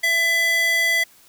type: tone with high-pass filter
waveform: square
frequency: 668 Hz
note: E5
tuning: 23 cents sharp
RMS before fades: -19 dBFS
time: 0.03-1.04 s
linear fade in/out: 10 ms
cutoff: 1800 Hz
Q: 2.8
effects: white hiss -52 dBFS RMS until 1.28 s